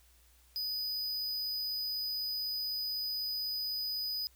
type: tone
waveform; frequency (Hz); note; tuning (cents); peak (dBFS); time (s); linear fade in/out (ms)
square; 4978; D#8; 0; -34; 0.56-4.27; 0
effects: added 60 Hz sine -63 dBFS peak until 4.35 s + white hiss -66 dBFS RMS until 4.35 s